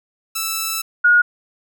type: tone pair in turn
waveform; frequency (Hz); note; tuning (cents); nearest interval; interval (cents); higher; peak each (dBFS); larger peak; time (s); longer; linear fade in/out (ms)
5% pulse / sine; 1318.5 / 1441.7; E6 / F#6; 0 / -45; major second; 155; second; -9; neither; 0.35-0.82 / 1.04-1.22; first; 10
effects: none